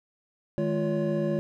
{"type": "tone cluster", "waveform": "triangle", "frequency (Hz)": [157.4, 211.8, 348.8, 564], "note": ["D#3", "G#3", "F4", "C#5"], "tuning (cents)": [20, 34, -2, 30], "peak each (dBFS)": -28, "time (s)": [0.58, 1.39], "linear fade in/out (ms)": 0, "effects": []}